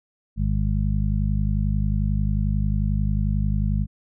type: harmonic tone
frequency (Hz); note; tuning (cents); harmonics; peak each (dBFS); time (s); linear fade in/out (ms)
51.2; G#1; -24; 1 / 2 / 3 / 4; -22 / -25 / -27 / -28; 0.36-3.87; 50
effects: none